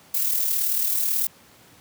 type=noise with amplitude modulation; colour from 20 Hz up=violet; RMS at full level=-21 dBFS; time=0.14-1.27 s; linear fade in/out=5 ms; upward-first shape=sine; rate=38.3 Hz; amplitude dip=45%; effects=pink hiss -52 dBFS RMS until 1.8 s + high-pass 100 Hz 12 dB/octave